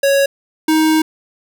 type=tone pair in turn; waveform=square; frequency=554.4 / 314.5 Hz; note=C#5 / D#4; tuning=0 / +19 cents; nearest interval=minor seventh; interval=981 cents; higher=first; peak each=-11 dBFS; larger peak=neither; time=0.03-0.26 / 0.68-1.02 s; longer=second; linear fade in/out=5 ms; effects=none